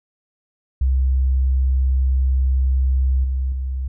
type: tone with level steps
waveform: sine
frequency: 65.41 Hz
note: C2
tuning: in tune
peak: -14 / -18 / -21 dBFS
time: 0.81-3.88 s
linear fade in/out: 5 ms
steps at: 3.24 / 3.52 s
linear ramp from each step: 2 ms
effects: none